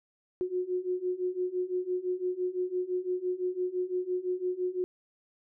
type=beating tone pair; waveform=sine; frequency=360.7 / 366.6 Hz; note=F#4 / F#4; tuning=-44 / -16 cents; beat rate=5.9 Hz; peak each=-33 / -31 dBFS; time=0.41-4.84 s; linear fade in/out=0 ms; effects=none